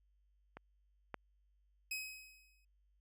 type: clicks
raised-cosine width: 0.5 ms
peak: -33 / -26 dBFS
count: 2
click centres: 0.57 / 1.143 s
type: tone with exponential decay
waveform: sawtooth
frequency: 2538 Hz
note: D#7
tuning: 34 cents sharp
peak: -34 dBFS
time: 1.91-2.65 s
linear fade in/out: 5 ms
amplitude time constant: 160 ms
effects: added 50 Hz sine -70 dBFS peak until 3 s